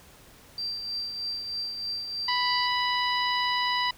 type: tone with tremolo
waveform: sine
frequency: 4699 Hz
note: D8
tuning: in tune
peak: -28 dBFS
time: 0.58-2.67 s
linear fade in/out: 2 ms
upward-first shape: triangle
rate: 3.2 Hz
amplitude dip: 50%
type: harmonic tone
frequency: 987.8 Hz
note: B5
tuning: in tune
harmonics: 1 / 2 / 3 / 4 / 5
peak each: -27 / -30 / -32 / -33 / -34 dBFS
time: 2.28-3.91 s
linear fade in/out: 5 ms
effects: pink hiss -53 dBFS RMS until 3.97 s